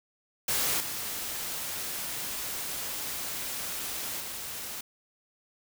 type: noise with level steps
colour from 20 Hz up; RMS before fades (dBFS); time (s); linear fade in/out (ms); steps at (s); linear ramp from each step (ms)
white; -28 / -35 / -38; 0.48-4.81; 5; 0.8 / 4.2; 5
effects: none